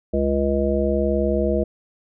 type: harmonic tone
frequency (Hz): 69.3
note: C#2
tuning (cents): 0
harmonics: 1 / 3 / 5 / 7 / 9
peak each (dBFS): -24 / -24 / -24 / -24 / -24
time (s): 0.13-1.64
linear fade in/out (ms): 10
effects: none